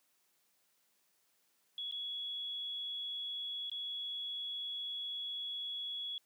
sine tone with dropouts, 3364 Hz, G#7, 22 cents sharp, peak -38 dBFS, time 1.78-6.18 s, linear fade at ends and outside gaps 1 ms, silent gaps 1.912-1.923 / 3.698-3.716 s, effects white hiss -75 dBFS RMS until 6.25 s + high-pass 150 Hz 12 dB/octave

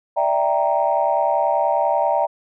sine chord, E half-diminished seventh, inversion third, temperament equal with one note detuned, 589 / 659.3 / 784 / 932.3 Hz, D5 / E5 / G5 / Bb5, +5 / 0 / 0 / 0 cents, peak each -21 dBFS, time 0.16-2.27 s, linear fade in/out 20 ms, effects tanh soft clip ceiling -6 dBFS

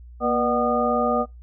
sine tone cluster, 237.3 / 484.7 / 600 / 747 / 1222 Hz, A#3 / B4 / D5 / F#5 / D#6, +31 / -32 / +37 / +16 / -32 cents, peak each -25 dBFS, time 0.2-1.26 s, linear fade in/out 50 ms, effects noise-tail reverb RT60 0.2 s tail -23 dB re dry + added 60 Hz sine -40 dBFS peak until 1.42 s

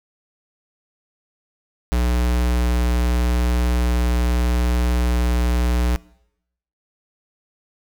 square tone, 60.4 Hz, B1, 38 cents flat, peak -17 dBFS, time 1.92-5.96 s, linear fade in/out 0 ms, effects noise-tail reverb RT60 0.8 s tail -22 dB re dry

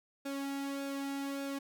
sawtooth tone with flanger, 277.1 Hz, C#4, 1 cent flat, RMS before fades -38 dBFS, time 0.25-1.59 s, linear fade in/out 10 ms, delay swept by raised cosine 0.98 to 1.94 ms, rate 1.7 Hz, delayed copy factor -0.6, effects none

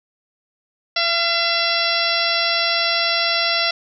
harmonic tone with a mistuned harmonic, 676 Hz, E5, 43 cents sharp, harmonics 1 / 2 / 3 / 4 / 5 / 6 / 7 / 8, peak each -25 / -25 / -25 / -25 / -25 / -25 / -25 / -25 dBFS, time 0.96-3.71 s, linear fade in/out 5 ms, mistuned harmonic 2, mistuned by +33 cents, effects none

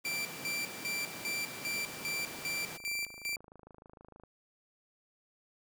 pink high-pass noise, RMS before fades -45 dBFS, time 0.04-2.78 s, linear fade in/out 20 ms, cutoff 140 Hz, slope 24 dB/octave
sawtooth tone with tremolo, 2349 Hz, D7, in tune, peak -30 dBFS, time 0.05-3.36 s, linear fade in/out 2 ms, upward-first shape square, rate 2.5 Hz, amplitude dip 80%
click train, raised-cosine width 1 ms, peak -39 dBFS, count 69, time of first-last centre 1.67-4.236 s, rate 26.5 Hz
effects none

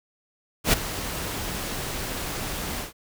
pink noise with ADSR envelope, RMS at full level -17 dBFS, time 0.64-2.93 s, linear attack 92 ms, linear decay 11 ms, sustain -14 dB, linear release 130 ms, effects none

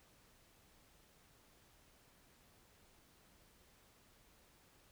silence, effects pink hiss -68 dBFS RMS until 4.91 s

